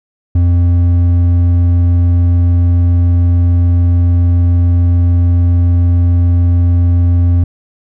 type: tone with hard clipping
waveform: sine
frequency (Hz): 87.31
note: F2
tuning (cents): 0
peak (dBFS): -8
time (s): 0.35-7.44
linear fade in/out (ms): 5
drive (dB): 5
effects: none